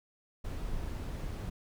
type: noise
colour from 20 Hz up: brown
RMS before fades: -37 dBFS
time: 0.44-1.5 s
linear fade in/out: 10 ms
effects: none